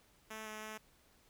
5% pulse tone with pitch steps, 218.3 / 215.4 / 216.6 Hz, A3 / A3 / A3, -13 / -37 / -27 cents, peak -33 dBFS, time 0.3-0.78 s, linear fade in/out 10 ms, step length 160 ms, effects pink hiss -68 dBFS RMS until 1.29 s

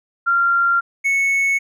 sine / triangle tone pair in turn, 1384 / 2207 Hz, F6 / C#7, -16 / -8 cents, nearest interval minor sixth, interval 808 cents, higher second, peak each -13 dBFS, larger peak neither, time 0.26-0.81 / 1.04-1.59 s, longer neither, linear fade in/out 20 ms, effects none

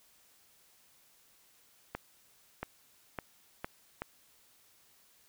accelerating click train, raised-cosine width 0.5 ms, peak -21 dBFS, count 5, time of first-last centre 1.95-4.02 s, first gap 680 ms, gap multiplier 0.82, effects white hiss -65 dBFS RMS until 5.28 s

